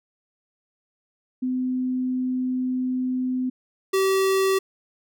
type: tone pair in turn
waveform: sine / square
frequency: 254.8 / 384.6 Hz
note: C4 / G4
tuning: -46 / -33 cents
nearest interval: perfect fifth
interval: 713 cents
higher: second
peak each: -22 / -19 dBFS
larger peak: second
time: 1.42-3.5 / 3.93-4.59 s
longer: first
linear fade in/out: 10 ms
effects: none